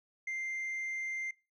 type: tone with tanh clipping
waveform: sine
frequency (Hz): 2093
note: C7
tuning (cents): 0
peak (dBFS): -35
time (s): 0.27-1.31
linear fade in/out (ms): 5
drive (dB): 2
effects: noise-tail reverb RT60 0.3 s tail -23 dB re dry